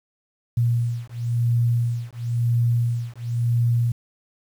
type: beating tone pair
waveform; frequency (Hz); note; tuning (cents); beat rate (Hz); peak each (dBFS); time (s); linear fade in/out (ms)
sine; 118.1 / 119.07; A#2 / A#2; +23 / +37; 0.97; -22; 0.57-3.92; 5
effects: 8-bit